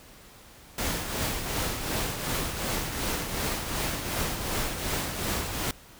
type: noise with tremolo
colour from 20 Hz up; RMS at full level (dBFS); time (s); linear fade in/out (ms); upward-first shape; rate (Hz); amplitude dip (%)
pink; -28; 0.78-5.71; 2; triangle; 2.7; 55
effects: pink hiss -51 dBFS RMS until 5.99 s